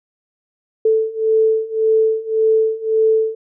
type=beating tone pair; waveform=sine; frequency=440 / 441.8 Hz; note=A4 / A4; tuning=0 / +7 cents; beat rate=1.8 Hz; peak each=-17 / -15 dBFS; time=0.85-3.35 s; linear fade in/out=5 ms; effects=none